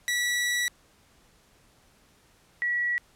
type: tone pair in turn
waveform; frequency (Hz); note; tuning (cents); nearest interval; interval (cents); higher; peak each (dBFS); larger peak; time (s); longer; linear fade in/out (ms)
sawtooth / sine; 1946 / 1932.6; B6 / B6; -26 / -38; unison; 12; first; -21 / -24; first; 0.08-0.68 / 2.62-2.98; first; 0
effects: pink hiss -61 dBFS RMS until 3.15 s + low-pass 12000 Hz 12 dB/octave